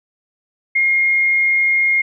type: tone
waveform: sine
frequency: 2137 Hz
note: C7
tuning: 36 cents sharp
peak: -12 dBFS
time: 0.75-2.02 s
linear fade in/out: 10 ms
effects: none